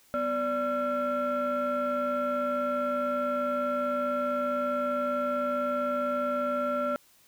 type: tone cluster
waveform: sine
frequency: 248.3 / 583 / 1359 Hz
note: B3 / D5 / F6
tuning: +9 / -13 / -48 cents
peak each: -32 / -27 / -29 dBFS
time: 0.14-6.96 s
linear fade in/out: 0 ms
effects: tanh soft clip ceiling -22 dBFS + white hiss -61 dBFS RMS until 7.27 s